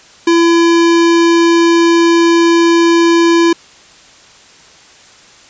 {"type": "tone", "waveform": "square", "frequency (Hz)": 336.9, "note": "E4", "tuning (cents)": 38, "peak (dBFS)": -7, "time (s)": [0.27, 3.53], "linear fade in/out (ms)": 5, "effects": ["white hiss -41 dBFS RMS until 5.49 s", "resampled to 16000 Hz"]}